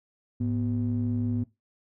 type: ring-modulated tone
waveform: triangle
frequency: 69.3 Hz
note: C#2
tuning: in tune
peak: -20 dBFS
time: 0.4-1.44 s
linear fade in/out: 10 ms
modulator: 175 Hz
effects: noise-tail reverb RT60 0.2 s tail -18 dB re dry